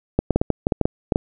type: clicks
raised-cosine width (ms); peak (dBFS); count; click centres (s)
2; -3; 11; 0.19 / 0.307 / 0.36 / 0.415 / 0.503 / 0.669 / 0.722 / 0.813 / 0.855 / 1.122 / 1.159
effects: none